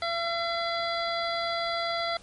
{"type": "harmonic tone", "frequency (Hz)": 678, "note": "E5", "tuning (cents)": 49, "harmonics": [1, 2, 3, 5, 6, 7], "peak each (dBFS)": [-30, -33, -35, -37, -38, -38], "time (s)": [0.02, 2.17], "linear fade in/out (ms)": 2, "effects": ["pink hiss -53 dBFS RMS until 2.22 s", "MP3 48 kbps"]}